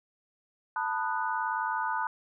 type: chord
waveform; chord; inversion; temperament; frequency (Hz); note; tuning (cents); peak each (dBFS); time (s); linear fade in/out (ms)
sine; B dominant seventh; third; just; 889 / 987.8 / 1234.7 / 1481.6; A5 / B5 / D#6 / F#6; +18 / 0 / -14 / +2; -32 / -33 / -36 / -34; 0.76-2.07; 2
effects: none